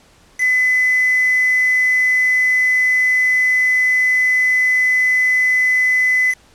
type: tone with quantisation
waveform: sine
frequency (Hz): 2013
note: B6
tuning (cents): +33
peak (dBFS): -12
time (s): 0.38-6.35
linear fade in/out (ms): 50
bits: 4
effects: pink hiss -50 dBFS RMS until 6.54 s + low-pass 9000 Hz 12 dB/octave